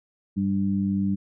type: harmonic tone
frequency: 98.1 Hz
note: G2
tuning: 2 cents sharp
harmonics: 1 / 2 / 3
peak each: -31 / -22 / -31 dBFS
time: 0.36-1.16 s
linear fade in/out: 20 ms
effects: none